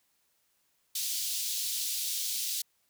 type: high-pass noise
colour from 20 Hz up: pink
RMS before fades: -33 dBFS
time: 0.95-2.62 s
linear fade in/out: 5 ms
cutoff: 3600 Hz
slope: 24 dB/octave
effects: white hiss -73 dBFS RMS until 2.89 s